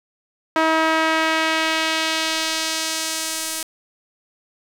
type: tone with band-pass filter sweep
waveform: sawtooth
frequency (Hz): 320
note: D#4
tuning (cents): +49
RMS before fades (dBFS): -21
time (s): 0.56-3.63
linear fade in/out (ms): 2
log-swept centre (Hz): 1200 to 9900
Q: 0.92
effects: 8-bit